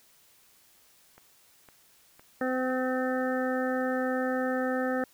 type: click train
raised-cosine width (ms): 0.5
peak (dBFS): -36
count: 4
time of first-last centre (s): 1.18-2.703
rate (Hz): 1.97
type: harmonic tone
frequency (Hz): 256.9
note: C4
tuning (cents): -32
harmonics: 1 / 2 / 3 / 5 / 6 / 7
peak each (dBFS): -30 / -30 / -36 / -38 / -40 / -37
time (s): 2.41-5.04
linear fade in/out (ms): 2
effects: white hiss -61 dBFS RMS until 5.13 s